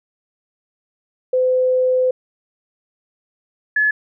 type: tone pair in turn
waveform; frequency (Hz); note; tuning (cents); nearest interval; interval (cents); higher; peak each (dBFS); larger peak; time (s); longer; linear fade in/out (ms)
sine; 510 / 1711.1; C5 / A6; -44 / -49; octave + major sixth; 2095; second; -13; neither; 1.33-2.11 / 3.76-3.91; first; 5
effects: none